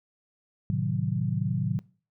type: chord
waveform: sine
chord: A diminished seventh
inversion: none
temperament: equal with one note detuned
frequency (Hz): 110 / 130.81 / 154.4 / 185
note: A2 / C3 / Eb3 / Gb3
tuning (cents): 0 / 0 / -13 / 0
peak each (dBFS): -30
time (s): 0.7-1.79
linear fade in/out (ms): 0
effects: noise-tail reverb RT60 0.4 s tail -22 dB re dry